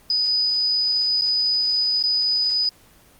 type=tone with dropouts; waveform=sine; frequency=4978 Hz; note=D#8; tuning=in tune; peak=-17 dBFS; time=0.1-2.69 s; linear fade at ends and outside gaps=2 ms; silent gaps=1.212-1.219 / 2.027-2.037 s; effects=pink hiss -52 dBFS RMS until 3.19 s + Opus 24 kbps

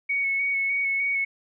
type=tone with vibrato; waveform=sine; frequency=2219 Hz; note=C#7; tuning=1 cent sharp; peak=-22 dBFS; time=0.09-1.25 s; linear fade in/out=10 ms; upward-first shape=square; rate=3.3 Hz; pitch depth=15 cents each way; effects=none

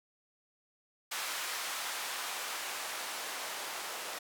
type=noise with band-pass filter sweep; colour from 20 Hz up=blue; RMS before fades=-39 dBFS; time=1.11-4.19 s; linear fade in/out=10 ms; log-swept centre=1100 to 640 Hz; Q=0.81; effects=none

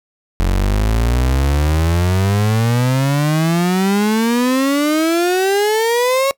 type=exponential sweep; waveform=35% pulse; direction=up; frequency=44.04 to 554.4 Hz; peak=-11 dBFS; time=0.4-6.31 s; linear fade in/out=0 ms; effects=noise-tail reverb RT60 0.1 s tail -22 dB re dry

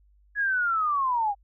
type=linear sweep; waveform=sine; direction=down; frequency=1691 to 784 Hz; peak=-22 dBFS; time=0.35-1.35 s; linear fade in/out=50 ms; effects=added 50 Hz sine -57 dBFS peak until 1.43 s

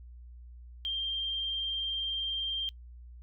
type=tone with vibrato; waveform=sine; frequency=3175 Hz; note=G7; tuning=21 cents sharp; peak=-30 dBFS; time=0.85-2.69 s; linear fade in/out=0 ms; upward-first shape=sine; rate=20 Hz; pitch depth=17 cents each way; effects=noise-tail reverb RT60 0.1 s tail -24 dB re dry + added 60 Hz sine -46 dBFS peak until 3.22 s

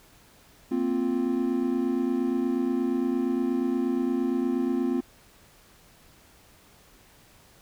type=chord; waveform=triangle; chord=Bb suspended second; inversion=none; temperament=equal; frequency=233.1 / 261.6 / 349.2 Hz; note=Bb3 / C4 / F4; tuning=0 / 0 / 0 cents; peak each=-28 / -24 / -27 dBFS; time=0.71-5.01 s; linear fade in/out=10 ms; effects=pink hiss -56 dBFS RMS until 7.61 s

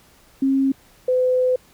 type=tone pair in turn; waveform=sine; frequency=269.7 / 507.1 Hz; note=C#4 / B4; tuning=-47 / +46 cents; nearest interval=major seventh; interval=1093 cents; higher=second; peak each=-15 dBFS; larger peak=neither; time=0.42-0.72 / 1.08-1.56 s; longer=second; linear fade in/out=5 ms; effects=pink hiss -53 dBFS RMS until 1.73 s

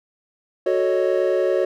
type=chord; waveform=triangle; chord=D# half-diminished seventh; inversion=first; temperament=equal; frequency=370 / 440 / 554.4 / 622.3 Hz; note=F#4 / A4 / C#5 / D#5; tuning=0 / 0 / 0 / 0 cents; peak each=-19 / -23 / -19 / -24 dBFS; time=0.66-1.65 s; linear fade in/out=5 ms; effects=none

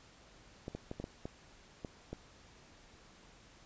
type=clicks; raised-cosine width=2 ms; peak=-27 dBFS; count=8; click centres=0.681 / 0.75 / 0.914 / 1 / 1.041 / 1.255 / 1.848 / 2.13 s; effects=pink hiss -60 dBFS RMS until 3.65 s + resampled to 16000 Hz

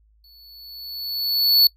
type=tone with exponential growth; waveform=square; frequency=4435 Hz; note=C#8; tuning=in tune; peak=-10 dBFS; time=0.24-1.67 s; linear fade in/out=2 ms; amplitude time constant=310 ms; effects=noise-tail reverb RT60 0.1 s tail -23 dB re dry + added 53 Hz sine -55 dBFS peak until 1.76 s

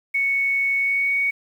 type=tone with pitch glide; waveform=sine; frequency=2217 to 2235 Hz; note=C#7 to C#7; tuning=0 to +14 cents; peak=-18 dBFS; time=0.14-1.31 s; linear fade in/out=10 ms; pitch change=+14 cents; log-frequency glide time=0.77-1.14 s; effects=8-bit

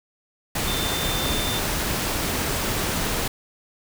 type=tone in noise; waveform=sine; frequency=3572 Hz; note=A7; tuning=25 cents sharp; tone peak=-29 dBFS; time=0.67-1.59 s; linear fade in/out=5 ms; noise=pink; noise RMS=-25 dBFS; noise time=0.55-3.28 s; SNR=-7 dB; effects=none

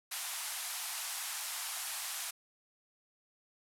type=band-pass noise; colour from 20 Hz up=white; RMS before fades=-40 dBFS; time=0.11-2.31 s; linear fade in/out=10 ms; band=690 to 13000 Hz; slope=48 dB/octave; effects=none

